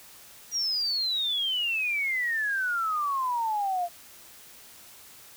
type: exponential sweep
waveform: sine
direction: down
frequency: 5800 to 683 Hz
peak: -25 dBFS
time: 0.51-3.89 s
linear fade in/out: 50 ms
effects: white hiss -50 dBFS RMS until 5.36 s